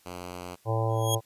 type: tone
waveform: 5% pulse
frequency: 89.2 Hz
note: F2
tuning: 37 cents sharp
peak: -26 dBFS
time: 0.05-0.56 s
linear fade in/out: 20 ms
type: harmonic tone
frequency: 112.3 Hz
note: A2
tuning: 36 cents sharp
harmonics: 1 / 3 / 4 / 5 / 6 / 7 / 8 / 9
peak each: -26 / -37 / -34 / -32 / -39 / -34 / -40 / -37 dBFS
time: 0.65-1.21 s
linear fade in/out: 50 ms
type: tone with exponential growth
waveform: 15% pulse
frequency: 3282 Hz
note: G#7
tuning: 21 cents flat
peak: -17 dBFS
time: 0.89-1.15 s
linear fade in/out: 5 ms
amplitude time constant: 56 ms
effects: white hiss -62 dBFS RMS until 1.25 s + resampled to 32000 Hz